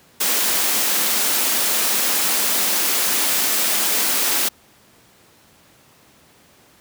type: high-pass noise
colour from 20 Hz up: white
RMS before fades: -19 dBFS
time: 0.2-4.49 s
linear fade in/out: 10 ms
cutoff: 180 Hz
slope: 96 dB/octave
effects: pink hiss -52 dBFS RMS until 6.8 s + high-pass 100 Hz 12 dB/octave